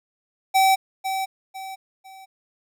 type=tone with echo; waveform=square; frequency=768 Hz; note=G5; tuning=36 cents flat; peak=-15 dBFS; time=0.54-0.76 s; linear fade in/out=20 ms; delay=500 ms; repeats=3; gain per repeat=-9 dB; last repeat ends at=2.26 s; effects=none